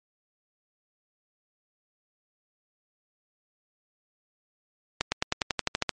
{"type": "accelerating click train", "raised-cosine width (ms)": 0.2, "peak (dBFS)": -7, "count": 11, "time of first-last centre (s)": [5.01, 5.893], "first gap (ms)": 110, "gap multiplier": 0.95, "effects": ["MP3 48 kbps"]}